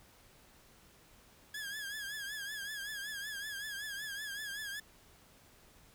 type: tone with vibrato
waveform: sawtooth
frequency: 1664 Hz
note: G#6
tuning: 3 cents sharp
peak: -36 dBFS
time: 1.54-4.8 s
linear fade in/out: 5 ms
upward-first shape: triangle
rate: 5.3 Hz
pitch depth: 100 cents each way
effects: pink hiss -62 dBFS RMS until 5.94 s